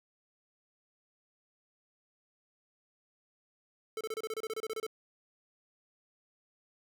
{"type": "tone bursts", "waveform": "square", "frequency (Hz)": 440, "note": "A4", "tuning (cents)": 0, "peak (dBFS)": -35, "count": 14, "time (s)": [3.97, 4.866], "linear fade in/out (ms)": 2, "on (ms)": 38, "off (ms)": 28, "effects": []}